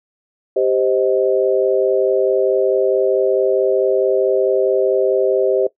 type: chord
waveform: sine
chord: C minor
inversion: second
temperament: just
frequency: 392.4 / 523.3 / 627.9 Hz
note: G4 / C5 / Eb5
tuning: +2 / 0 / +16 cents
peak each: -16 / -17 / -20 dBFS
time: 0.56-5.67 s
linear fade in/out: 5 ms
effects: noise-tail reverb RT60 0.1 s tail -17 dB re dry